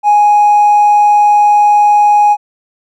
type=tone with hard clipping; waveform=triangle; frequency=830.6 Hz; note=G#5; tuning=in tune; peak=-4 dBFS; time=0.03-2.37 s; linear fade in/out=50 ms; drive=2 dB; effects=none